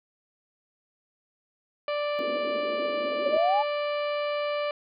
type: harmonic tone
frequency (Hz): 587.3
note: D5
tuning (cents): 0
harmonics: 1 / 2 / 3 / 4 / 5 / 6 / 7 / 8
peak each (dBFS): -27 / -34 / -42 / -38 / -41 / -53 / -48 / -51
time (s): 1.88-4.71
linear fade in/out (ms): 2
type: band-pass noise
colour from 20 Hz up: pink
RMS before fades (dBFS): -37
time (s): 2.19-3.37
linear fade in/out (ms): 0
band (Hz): 220 to 620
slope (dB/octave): 96
type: exponential sweep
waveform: sine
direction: up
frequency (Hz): 550 to 878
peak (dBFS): -21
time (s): 3.25-3.63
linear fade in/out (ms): 20
effects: none